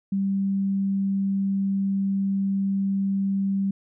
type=tone; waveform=sine; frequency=195.7 Hz; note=G3; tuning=3 cents flat; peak=-21 dBFS; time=0.12-3.71 s; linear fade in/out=5 ms; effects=none